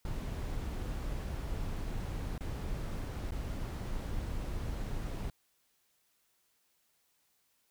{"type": "noise with dropouts", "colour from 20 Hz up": "brown", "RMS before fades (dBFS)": -37, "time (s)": [0.05, 5.3], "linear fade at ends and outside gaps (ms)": 2, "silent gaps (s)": [[2.38, 2.407], [3.309, 3.32]], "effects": ["white hiss -74 dBFS RMS until 7.7 s"]}